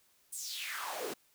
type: noise with high-pass filter sweep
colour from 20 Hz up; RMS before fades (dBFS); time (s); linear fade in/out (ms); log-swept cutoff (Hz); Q
pink; -40; 0.32-1.14; 10; 9400 to 300; 4.2
effects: white hiss -69 dBFS RMS until 1.34 s